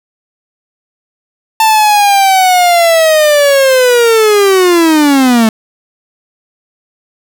45% pulse linear sweep, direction down, 891 to 216.4 Hz, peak -5 dBFS, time 1.6-5.49 s, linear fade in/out 2 ms, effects none

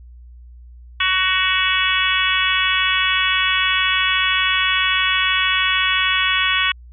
harmonic tone with a mistuned harmonic, 373.9 Hz, F#4, 18 cents sharp, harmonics 3 / 4 / 5 / 6 / 7 / 8 / 9, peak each -23 / -23 / -23 / -23 / -23 / -23 / -23 dBFS, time 1-6.72 s, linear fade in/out 5 ms, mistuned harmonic 8, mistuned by -30 cents, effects added 60 Hz sine -38 dBFS peak until 6.92 s

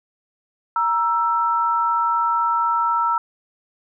sine tone pair together, 939 / 1328 Hz, A#5 / E6, +12 / +12 cents, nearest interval tritone, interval 600 cents, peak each -20 / -19 dBFS, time 0.76-3.18 s, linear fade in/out 2 ms, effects none

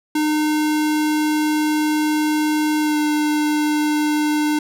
square tone with pitch glide, 304.7 to 301 Hz, D#4 to D4, -36 to +43 cents, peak -17 dBFS, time 0.15-4.59 s, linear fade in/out 5 ms, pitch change -21 cents, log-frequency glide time 2.8-2.98 s, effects none

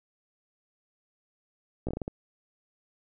slowing click train, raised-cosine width 2 ms, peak -19 dBFS, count 7, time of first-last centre 1.87-2.079 s, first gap 16 ms, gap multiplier 1.31, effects none

